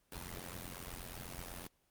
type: noise with amplitude modulation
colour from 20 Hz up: pink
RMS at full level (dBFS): -42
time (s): 0.12-1.67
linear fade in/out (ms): 2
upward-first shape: sine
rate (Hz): 88.2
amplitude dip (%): 85
effects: pink hiss -75 dBFS RMS until 1.9 s + Opus 24 kbps